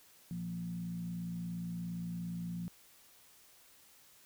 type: tone with frequency modulation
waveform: sine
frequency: 173.8 Hz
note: F3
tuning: 8 cents flat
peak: -37 dBFS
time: 0.31-2.68 s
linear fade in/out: 0 ms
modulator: 57.2 Hz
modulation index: 0.55
effects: white hiss -62 dBFS RMS until 4.25 s